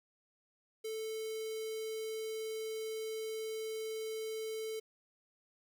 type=tone with notch filter; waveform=square; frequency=440.4 Hz; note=A4; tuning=2 cents sharp; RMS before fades=-40 dBFS; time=0.84-4.8 s; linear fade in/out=10 ms; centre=1200 Hz; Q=0.71; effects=none